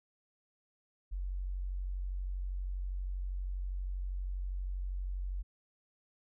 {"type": "tone", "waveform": "sine", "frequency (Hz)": 46.25, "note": "F#1", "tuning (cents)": 0, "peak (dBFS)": -34, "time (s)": [1.11, 5.43], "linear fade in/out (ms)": 20, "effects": []}